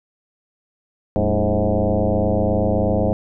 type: tone with frequency modulation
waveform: sine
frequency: 220 Hz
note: A3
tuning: in tune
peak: -15 dBFS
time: 1.16-3.13 s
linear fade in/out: 0 ms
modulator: 103 Hz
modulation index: 4.5
effects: none